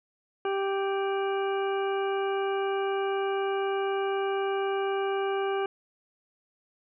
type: harmonic tone with a mistuned harmonic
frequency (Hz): 392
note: G4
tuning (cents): 0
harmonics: 1 / 2 / 3 / 4 / 6 / 7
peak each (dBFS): -27 / -33 / -37 / -39 / -43 / -44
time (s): 0.45-5.66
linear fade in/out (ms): 2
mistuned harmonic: 7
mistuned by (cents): +78
effects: none